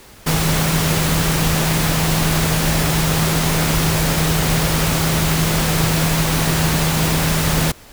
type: tone in noise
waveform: sine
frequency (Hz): 160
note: D#3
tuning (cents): +49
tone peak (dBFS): -18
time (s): 0.26-7.72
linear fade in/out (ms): 10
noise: pink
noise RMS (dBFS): -19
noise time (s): 0.26-7.72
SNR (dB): -2
effects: pink hiss -43 dBFS RMS until 7.92 s